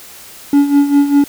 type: tone with tremolo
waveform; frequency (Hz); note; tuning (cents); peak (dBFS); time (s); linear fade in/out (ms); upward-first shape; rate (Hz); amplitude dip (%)
triangle; 284.6; C#4; +46; -3; 0.53-1.24; 2; sine; 5; 70
effects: white hiss -36 dBFS RMS until 1.28 s